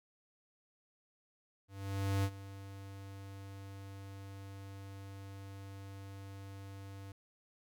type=tone with ADSR envelope; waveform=square; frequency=98.1 Hz; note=G2; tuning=2 cents sharp; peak=-30 dBFS; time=1.68-7.12 s; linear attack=560 ms; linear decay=59 ms; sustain=-17 dB; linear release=3 ms; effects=none